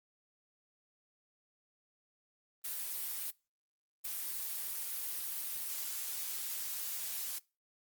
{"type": "noise bursts at uneven times", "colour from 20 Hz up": "blue", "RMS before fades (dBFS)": -39, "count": 2, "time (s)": [[2.64, 3.31], [4.04, 7.39]], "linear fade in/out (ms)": 10, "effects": ["noise-tail reverb RT60 0.3 s tail -24 dB re dry", "Opus 32 kbps"]}